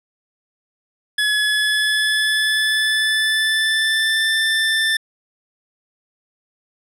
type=tone with pitch glide; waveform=25% pulse; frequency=1700 to 1777.3 Hz; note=G#6 to A6; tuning=+40 to +17 cents; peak=-12 dBFS; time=1.18-4.97 s; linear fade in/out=5 ms; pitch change=+77 cents; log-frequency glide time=1.31-4.32 s; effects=low-pass 10000 Hz 12 dB/octave

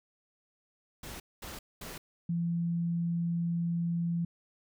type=noise bursts; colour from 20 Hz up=pink; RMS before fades=-43 dBFS; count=3; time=1.03-1.98 s; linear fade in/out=5 ms; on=170 ms; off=220 ms
type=tone; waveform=sine; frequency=170 Hz; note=F3; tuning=46 cents flat; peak=-28 dBFS; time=2.29-4.25 s; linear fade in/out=5 ms
effects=none

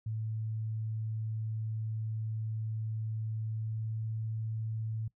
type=tone with pitch glide; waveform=sine; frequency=110 to 110.7 Hz; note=A2 to A2; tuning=0 to +11 cents; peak=-33 dBFS; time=0.06-5.08 s; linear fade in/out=5 ms; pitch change=+11 cents; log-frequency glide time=3.47-4.09 s; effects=noise-tail reverb RT60 0.1 s tail -21 dB re dry

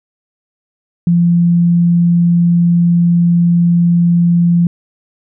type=tone; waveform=sine; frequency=172.1 Hz; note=F3; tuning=25 cents flat; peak=-7 dBFS; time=1.07-4.67 s; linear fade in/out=2 ms; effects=none

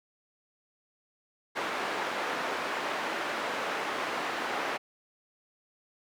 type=band-pass noise; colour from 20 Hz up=white; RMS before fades=-33 dBFS; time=1.55-4.78 s; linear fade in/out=20 ms; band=330 to 1600 Hz; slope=12 dB/octave; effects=none

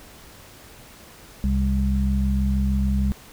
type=harmonic tone; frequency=66.4 Hz; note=C2; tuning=26 cents sharp; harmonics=1 / 2 / 3; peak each=-20 / -31 / -23 dBFS; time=1.44-3.12 s; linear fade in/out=0 ms; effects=pink hiss -46 dBFS RMS until 3.32 s

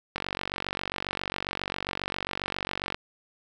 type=click train; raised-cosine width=0.3 ms; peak=-13 dBFS; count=133; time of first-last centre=0.16-2.945 s; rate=47.4 Hz; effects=9-bit

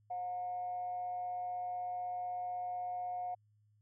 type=tone with amplitude modulation; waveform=sine; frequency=721 Hz; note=F#5; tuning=45 cents flat; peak=-34 dBFS; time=0.1-3.35 s; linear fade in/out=10 ms; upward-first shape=sine; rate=200 Hz; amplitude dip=40%; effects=tanh soft clip ceiling -30 dBFS + added 105 Hz sine -67 dBFS peak until 3.81 s

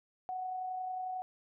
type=tone with amplitude modulation; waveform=sine; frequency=742 Hz; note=F#5; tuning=5 cents sharp; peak=-34 dBFS; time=0.29-1.22 s; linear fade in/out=0 ms; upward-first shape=sine; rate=31.1 Hz; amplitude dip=30%; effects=none

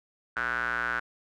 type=tone with band-pass filter; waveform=square; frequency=59.3 Hz; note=A#1; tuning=30 cents sharp; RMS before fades=-30 dBFS; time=0.36-1 s; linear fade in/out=10 ms; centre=1500 Hz; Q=8.4; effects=none

